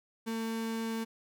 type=tone; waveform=35% pulse; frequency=225.5 Hz; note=A3; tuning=43 cents sharp; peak=-31 dBFS; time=0.26-1.05 s; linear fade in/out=20 ms; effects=none